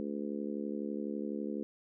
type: harmonic tone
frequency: 72 Hz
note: D2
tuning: 34 cents flat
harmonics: 3 / 4 / 5 / 6 / 7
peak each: -38 / -40 / -42 / -44 / -45 dBFS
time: 0-1.63 s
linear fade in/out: 0 ms
effects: none